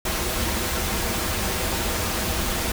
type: noise with comb filter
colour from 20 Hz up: pink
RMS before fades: -25 dBFS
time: 0.05-2.72 s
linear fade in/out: 5 ms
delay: 7 ms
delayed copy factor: -0.55
effects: none